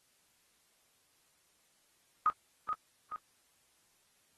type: tone with echo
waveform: sine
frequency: 1249 Hz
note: D#6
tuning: 6 cents sharp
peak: -26 dBFS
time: 2.26-2.3 s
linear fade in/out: 0 ms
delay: 430 ms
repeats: 2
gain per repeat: -5 dB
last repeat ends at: 3.16 s
effects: white hiss -71 dBFS RMS until 4.37 s + AAC 32 kbps